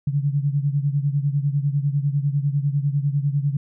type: beating tone pair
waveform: sine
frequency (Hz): 140 / 150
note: C#3 / D3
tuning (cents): +18 / +37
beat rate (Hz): 10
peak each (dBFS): -20 / -24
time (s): 0.07-3.57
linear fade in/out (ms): 5
effects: none